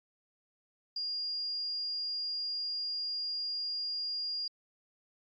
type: tone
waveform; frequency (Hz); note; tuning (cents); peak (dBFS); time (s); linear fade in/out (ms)
sine; 4827; D8; +47; -33; 0.96-4.48; 5
effects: AAC 48 kbps